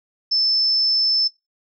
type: tone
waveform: sine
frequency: 5274 Hz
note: E8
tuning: in tune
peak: -16 dBFS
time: 0.31-1.28 s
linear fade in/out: 10 ms
effects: noise-tail reverb RT60 0.2 s tail -18 dB re dry